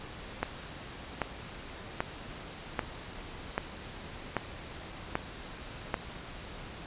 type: click train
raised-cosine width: 0.5 ms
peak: -13 dBFS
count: 8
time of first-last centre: 0.43-5.942 s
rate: 1.27 Hz
effects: pink hiss -44 dBFS RMS until 6.86 s + resampled to 8000 Hz